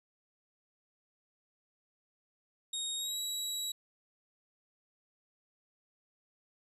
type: tone with pitch glide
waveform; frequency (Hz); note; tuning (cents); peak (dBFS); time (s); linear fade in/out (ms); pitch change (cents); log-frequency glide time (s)
25% pulse; 3738 to 3888; A#7 to B7; +4 to -28; -30; 2.73-3.72; 5; +68; 2.97-3.19
effects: none